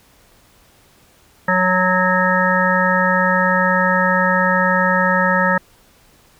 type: harmonic tone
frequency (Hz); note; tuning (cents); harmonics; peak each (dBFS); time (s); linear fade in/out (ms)
184.2; F#3; -7; 1 / 3 / 5 / 7 / 9 / 10; -20 / -20 / -20 / -20 / -20 / -20; 1.48-5.58; 5
effects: pink hiss -52 dBFS RMS until 6.39 s